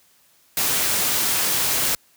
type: noise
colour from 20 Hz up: white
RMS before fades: -21 dBFS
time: 0.57-1.95 s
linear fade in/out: 2 ms
effects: white hiss -58 dBFS RMS until 2.16 s + high-pass 60 Hz 12 dB/octave